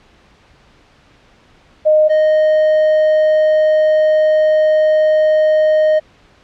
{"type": "tone pair in turn", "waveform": ["sine", "triangle"], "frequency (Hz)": [616, 619.4], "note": ["D#5", "D#5"], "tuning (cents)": [-17, -8], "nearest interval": "unison", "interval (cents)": 9, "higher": "second", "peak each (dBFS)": -7, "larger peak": "neither", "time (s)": [[1.85, 2.09], [2.09, 6]], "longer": "second", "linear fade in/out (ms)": 20, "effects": ["pink hiss -49 dBFS RMS until 6.43 s", "low-pass 4000 Hz 12 dB/octave"]}